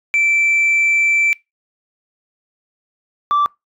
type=tone pair in turn; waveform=sine; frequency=2333 / 1166.5 Hz; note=D7 / D6; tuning=-12 / -12 cents; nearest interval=octave; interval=1200 cents; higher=first; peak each=-10 dBFS; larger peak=neither; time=0.14-1.33 / 3.31-3.46 s; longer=first; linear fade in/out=0 ms; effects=noise-tail reverb RT60 0.2 s tail -25 dB re dry + tanh soft clip ceiling -10 dBFS